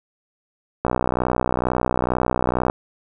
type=click train; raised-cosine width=1 ms; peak=-5 dBFS; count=116; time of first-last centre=0.85-2.699 s; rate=62.2 Hz; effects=none

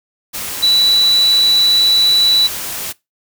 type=tone in noise; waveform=sine; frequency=3951 Hz; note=B7; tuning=in tune; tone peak=-8 dBFS; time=0.62-2.48 s; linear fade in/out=20 ms; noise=white; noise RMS=-24 dBFS; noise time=0.33-2.93 s; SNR=+13 dB; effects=noise-tail reverb RT60 0.2 s tail -21 dB re dry

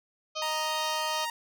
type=harmonic tone; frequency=622.3 Hz; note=D#5; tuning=in tune; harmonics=1 / 2 / 4 / 5 / 6 / 7 / 8 / 9 / 10; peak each=-36 / -36 / -42 / -38 / -45 / -41 / -43 / -45 / -45 dBFS; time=0.35-1.26 s; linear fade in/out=20 ms
type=tone; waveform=sawtooth; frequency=934 Hz; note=A#5; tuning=3 cents sharp; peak=-27 dBFS; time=0.42-1.3 s; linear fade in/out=2 ms
effects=none

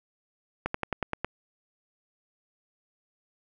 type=slowing click train; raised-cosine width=0.5 ms; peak=-13 dBFS; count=7; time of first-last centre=0.66-1.246 s; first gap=84 ms; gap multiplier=1.06; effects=none

